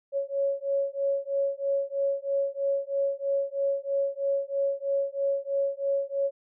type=beating tone pair; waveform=sine; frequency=553 / 556.1 Hz; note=C#5 / C#5; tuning=-4 / +5 cents; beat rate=3.1 Hz; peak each=-28 dBFS; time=0.12-6.31 s; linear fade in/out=50 ms; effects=none